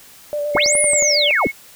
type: tone with vibrato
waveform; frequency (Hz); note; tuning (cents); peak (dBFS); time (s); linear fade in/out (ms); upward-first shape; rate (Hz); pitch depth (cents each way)
sine; 587.3; D5; 0; -19; 0.33-1.31; 0; square; 8.4; 17
type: tone with pitch glide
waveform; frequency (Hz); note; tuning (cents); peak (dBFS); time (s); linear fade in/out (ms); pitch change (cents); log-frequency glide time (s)
sine; 2172 to 2191; C#7 to C#7; -36 to -21; -21; 0.54-1.52; 20; +15; 0.96-1.34
type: linear two-way sweep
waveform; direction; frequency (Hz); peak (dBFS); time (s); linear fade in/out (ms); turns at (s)
sine; up then down; 176 to 10300 to 176; -14; 0.55-1.47; 0; 0.78
type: click train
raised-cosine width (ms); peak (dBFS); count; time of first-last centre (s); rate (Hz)
1; -16; 6; 0.57-1.025; 11
effects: white hiss -44 dBFS RMS until 1.75 s

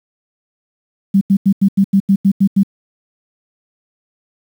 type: tone bursts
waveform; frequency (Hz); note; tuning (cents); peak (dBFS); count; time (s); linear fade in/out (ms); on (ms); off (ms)
sine; 196; G3; 0; -7; 10; 1.14-2.634; 10; 72; 86
effects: 7-bit

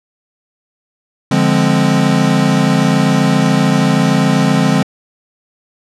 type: chord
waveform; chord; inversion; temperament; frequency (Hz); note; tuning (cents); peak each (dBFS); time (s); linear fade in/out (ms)
square; D half-diminished seventh; none; equal; 146.83 / 174.61 / 207.7 / 261.6; D3 / F3 / Ab3 / C4; 0 / 0 / 0 / 0; -16; 1.31-4.83; 5
effects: low-pass 8000 Hz 12 dB/octave

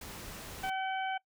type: noise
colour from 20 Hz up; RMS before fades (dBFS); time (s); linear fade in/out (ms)
pink; -45; 0.01-0.7; 5
type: harmonic tone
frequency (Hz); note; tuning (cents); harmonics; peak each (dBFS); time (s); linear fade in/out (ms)
763; G5; -47; 1 / 2 / 3 / 4; -33 / -39 / -43 / -45; 0.63-1.18; 10
effects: noise-tail reverb RT60 0.1 s tail -21 dB re dry

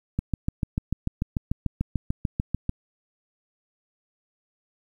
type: click train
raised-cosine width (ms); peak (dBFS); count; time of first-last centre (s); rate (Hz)
5; -12; 18; 0.19-2.694; 6.79
effects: 9-bit

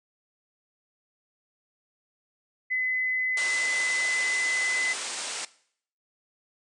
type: tone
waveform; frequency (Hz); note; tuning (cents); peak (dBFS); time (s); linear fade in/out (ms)
sine; 2023; B6; +41; -24; 2.7-4.94; 20
type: low-pass noise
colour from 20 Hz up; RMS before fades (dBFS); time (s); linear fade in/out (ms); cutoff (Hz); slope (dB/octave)
white; -34; 3.37-5.45; 2; 9200; 96
effects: noise-tail reverb RT60 0.6 s tail -19 dB re dry + high-pass 400 Hz 12 dB/octave

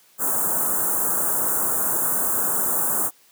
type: band-stop noise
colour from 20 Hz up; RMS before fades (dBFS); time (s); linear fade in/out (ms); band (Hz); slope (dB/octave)
white; -22; 0.18-3.11; 50; 1500 to 7400; 48
effects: white hiss -56 dBFS RMS until 3.31 s + high-pass 150 Hz 12 dB/octave

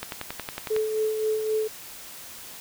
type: click train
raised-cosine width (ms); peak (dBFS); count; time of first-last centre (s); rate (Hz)
0.3; -15; 9; 0.03-0.764; 10.9
type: tone with tremolo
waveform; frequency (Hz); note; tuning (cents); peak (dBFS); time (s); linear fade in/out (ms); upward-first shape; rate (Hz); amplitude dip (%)
sine; 434.1; A4; -23; -21; 0.7-1.68; 10; sine; 3.8; 45
effects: white hiss -42 dBFS RMS until 2.6 s

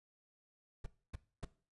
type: noise bursts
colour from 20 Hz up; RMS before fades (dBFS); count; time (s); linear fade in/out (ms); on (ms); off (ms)
brown; -41; 3; 0.84-1.449; 5; 23; 270
effects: noise-tail reverb RT60 0.4 s tail -18 dB re dry + resampled to 24000 Hz

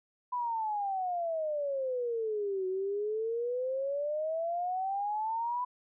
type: exponential two-way sweep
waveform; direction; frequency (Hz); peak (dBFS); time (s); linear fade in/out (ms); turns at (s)
sine; down then up; 1000 to 370 to 1000; -30; 0.32-5.65; 10; 2.67
effects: none

